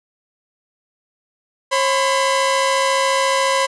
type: tone pair together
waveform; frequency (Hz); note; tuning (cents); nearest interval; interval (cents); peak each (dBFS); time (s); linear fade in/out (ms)
sawtooth; 541 / 1007.8; C#5 / B5; -42 / +35; major seventh; 1077; -14; 1.71-3.67; 20
effects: resampled to 22050 Hz

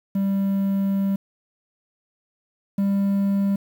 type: tone pair in turn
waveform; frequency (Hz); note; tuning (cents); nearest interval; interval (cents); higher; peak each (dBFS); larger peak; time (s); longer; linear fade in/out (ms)
triangle; 196 / 198.28; G3 / G3; 0 / +20; unison; 20; second; -17 / -16; second; 0.15-1.16 / 2.78-3.56; first; 5
effects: 8-bit

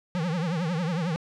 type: tone with vibrato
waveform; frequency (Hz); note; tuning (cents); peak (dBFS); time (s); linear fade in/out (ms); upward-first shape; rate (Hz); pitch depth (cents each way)
square; 169; E3; +43; -26; 0.15-1.16; 0; triangle; 11; 200
effects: low-pass 5000 Hz 12 dB/octave

